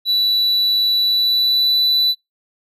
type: tone with pitch glide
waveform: triangle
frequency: 3951 to 3976 Hz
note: B7 to B7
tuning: 0 to +11 cents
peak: -12 dBFS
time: 0.05-2.15 s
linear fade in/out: 50 ms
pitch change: +11 cents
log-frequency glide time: 1.01-1.8 s
effects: noise-tail reverb RT60 0.2 s tail -24 dB re dry